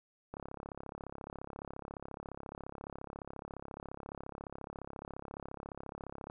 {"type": "click train", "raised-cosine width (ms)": 1, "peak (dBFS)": -29, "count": 206, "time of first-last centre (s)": [0.34, 6.299], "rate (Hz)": 34.4, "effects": []}